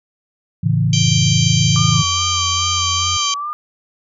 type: chord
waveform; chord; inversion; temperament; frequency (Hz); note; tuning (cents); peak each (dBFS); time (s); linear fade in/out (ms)
sine; A major; none; equal; 110 / 138.59 / 164.81; A2 / C#3 / E3; 0 / 0 / 0; -17; 0.63-2.03; 10
type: harmonic tone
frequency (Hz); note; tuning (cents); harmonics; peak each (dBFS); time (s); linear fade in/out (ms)
784; G5; 0; 3 / 4 / 5 / 6 / 7 / 8 / 9; -28 / -20 / -30 / -24 / -31 / -22 / -30; 0.93-3.34; 2
type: tone with pitch glide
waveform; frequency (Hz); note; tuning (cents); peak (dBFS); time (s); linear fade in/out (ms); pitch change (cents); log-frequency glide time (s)
sine; 89.6 to 88.26; F2 to F2; +45 to +19; -24; 1.02-3.17; 5; -26; 1.26-2.79
type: tone with vibrato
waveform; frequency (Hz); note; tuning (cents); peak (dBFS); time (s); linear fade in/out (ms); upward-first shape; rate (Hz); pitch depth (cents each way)
sine; 1174.7; D6; 0; -21; 1.76-3.53; 0; sine; 2.4; 56
effects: none